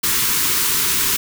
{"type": "band-stop noise", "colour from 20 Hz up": "white", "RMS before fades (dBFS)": -18, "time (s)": [0.03, 1.17], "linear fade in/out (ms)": 10, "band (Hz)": [460, 910], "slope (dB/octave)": 96, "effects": []}